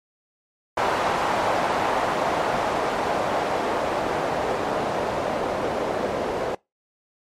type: noise with low-pass filter sweep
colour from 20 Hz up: blue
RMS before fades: -24 dBFS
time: 0.77-6.55 s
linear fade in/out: 5 ms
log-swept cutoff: 840 to 550 Hz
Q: 1.4
effects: noise-tail reverb RT60 0.2 s tail -23 dB re dry + MP3 64 kbps